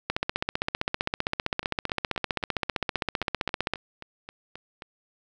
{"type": "two click trains", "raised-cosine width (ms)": 0.3, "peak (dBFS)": [-23, -9], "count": [13, 57], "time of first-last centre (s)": [[1.63, 4.821], [0.1, 3.736]], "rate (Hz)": [3.76, 15.4], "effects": []}